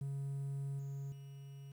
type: tone with level steps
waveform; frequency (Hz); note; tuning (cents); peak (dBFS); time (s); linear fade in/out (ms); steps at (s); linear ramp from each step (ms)
triangle; 138.59; C#3; 0; -35 / -38 / -46; 0.01-1.72; 5; 0.79 / 1.12; 2
effects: tanh soft clip ceiling -31 dBFS + 11-bit